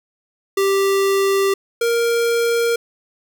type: tone pair in turn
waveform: square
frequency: 392 / 467.2 Hz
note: G4 / A#4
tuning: 0 / +4 cents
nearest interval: minor third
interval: 304 cents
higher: second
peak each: -15 / -16 dBFS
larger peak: first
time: 0.57-1.54 / 1.81-2.76 s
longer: first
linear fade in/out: 5 ms
effects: none